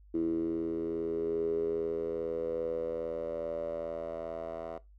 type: tone with band-pass filter sweep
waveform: 10% pulse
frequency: 82.41 Hz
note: E2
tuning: in tune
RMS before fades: -34 dBFS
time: 0.14-4.78 s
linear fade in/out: 5 ms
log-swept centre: 330 to 700 Hz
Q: 8.4
effects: noise-tail reverb RT60 0.2 s tail -19 dB re dry + added 50 Hz sine -54 dBFS peak until 4.98 s